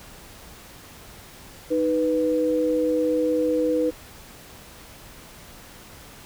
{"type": "tone pair together", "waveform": "sine", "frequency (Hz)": [311.1, 493.9], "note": ["D#4", "B4"], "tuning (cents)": [0, 0], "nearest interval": "minor sixth", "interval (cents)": 800, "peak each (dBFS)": [-23, -21], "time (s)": [1.7, 3.91], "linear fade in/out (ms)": 20, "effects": ["pink hiss -45 dBFS RMS until 6.25 s"]}